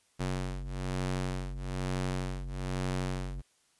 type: ring-modulated tone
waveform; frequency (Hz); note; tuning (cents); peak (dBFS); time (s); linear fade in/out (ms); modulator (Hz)
sawtooth; 92.5; F#2; 0; -25; 0.19-3.42; 20; 45.7
effects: white hiss -69 dBFS RMS until 3.79 s + resampled to 24000 Hz